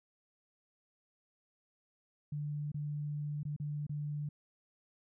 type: tone with dropouts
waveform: sine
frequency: 147.6 Hz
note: D3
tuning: 9 cents sharp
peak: -35 dBFS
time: 2.32-4.29 s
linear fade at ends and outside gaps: 5 ms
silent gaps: 2.718-2.743 / 3.432-3.451 / 3.564-3.599 / 3.867-3.894 s
effects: none